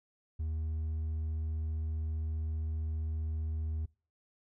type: tone with hard clipping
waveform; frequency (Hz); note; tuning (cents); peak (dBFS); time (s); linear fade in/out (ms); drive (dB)
sine; 78.8; D#2; +23; -33; 0.39-3.86; 10; 2
effects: noise-tail reverb RT60 0.4 s tail -25 dB re dry

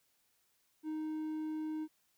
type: tone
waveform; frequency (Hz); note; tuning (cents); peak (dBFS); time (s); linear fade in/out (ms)
triangle; 311.1; D#4; 0; -34; 0.83-1.88; 50
effects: white hiss -75 dBFS RMS until 2.17 s

